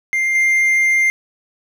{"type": "tone with level steps", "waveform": "triangle", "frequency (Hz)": 2102, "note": "C7", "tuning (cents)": 7, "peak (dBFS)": [-13, -10], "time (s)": [0.13, 1.1], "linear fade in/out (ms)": 0, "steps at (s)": 0.35, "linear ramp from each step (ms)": 2, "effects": []}